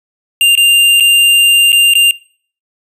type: tone with dropouts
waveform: square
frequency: 2794 Hz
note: F7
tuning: in tune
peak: -6 dBFS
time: 0.41-2.11 s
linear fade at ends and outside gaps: 1 ms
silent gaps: 0.553-0.575 / 1-1.006 / 1.72-1.728 / 1.937-1.953 s
effects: noise-tail reverb RT60 0.5 s tail -22 dB re dry + resampled to 32000 Hz